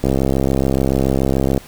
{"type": "click train", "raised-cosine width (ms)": 2, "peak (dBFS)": -3, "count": 104, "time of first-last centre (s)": [0.04, 1.577], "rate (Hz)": 67, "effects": ["pink hiss -41 dBFS RMS until 1.67 s"]}